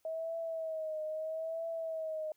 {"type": "tone with vibrato", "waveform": "sine", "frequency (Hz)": 640, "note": "D#5", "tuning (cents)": 49, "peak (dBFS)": -35, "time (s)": [0.05, 2.32], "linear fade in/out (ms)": 2, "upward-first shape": "triangle", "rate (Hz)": 0.77, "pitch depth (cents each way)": 63, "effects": ["white hiss -75 dBFS RMS until 2.36 s"]}